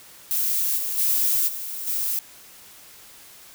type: noise with level steps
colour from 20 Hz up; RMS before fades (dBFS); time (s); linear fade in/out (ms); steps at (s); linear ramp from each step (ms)
violet; -23 / -27 / -21 / -32 / -25; 0.31-2.19; 0; 0.77 / 0.97 / 1.47 / 1.86; 20
effects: white hiss -47 dBFS RMS until 3.54 s